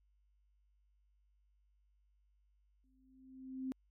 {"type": "tone with exponential growth", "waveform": "sine", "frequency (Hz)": 261.6, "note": "C4", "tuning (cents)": 0, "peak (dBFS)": -35, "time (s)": [2.84, 3.72], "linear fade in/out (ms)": 0, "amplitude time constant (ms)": 190, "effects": ["added 50 Hz sine -70 dBFS peak until 3.9 s", "MP3 64 kbps"]}